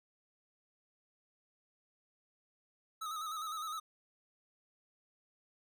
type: tone with vibrato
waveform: square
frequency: 1269 Hz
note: D#6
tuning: 34 cents sharp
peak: -39 dBFS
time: 3.01-3.8 s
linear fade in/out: 10 ms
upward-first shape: square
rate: 9.8 Hz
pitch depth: 49 cents each way
effects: none